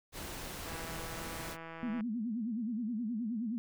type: noise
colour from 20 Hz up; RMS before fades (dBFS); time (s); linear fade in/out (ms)
pink; -43; 0.12-1.57; 50
type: click train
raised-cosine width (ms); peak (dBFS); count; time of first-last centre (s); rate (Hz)
0.5; -31; 222; 0.66-2.008; 164
type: tone with vibrato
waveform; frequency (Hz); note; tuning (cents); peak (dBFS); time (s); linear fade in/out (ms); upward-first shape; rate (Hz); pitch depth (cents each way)
sine; 227.6; A#3; -41; -33; 1.83-3.58; 0; sine; 9.5; 160
effects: none